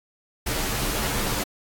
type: noise with comb filter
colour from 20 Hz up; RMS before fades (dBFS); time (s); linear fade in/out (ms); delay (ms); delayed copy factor
pink; -26; 0.46-1.44; 10; 12; -0.95
effects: AAC 64 kbps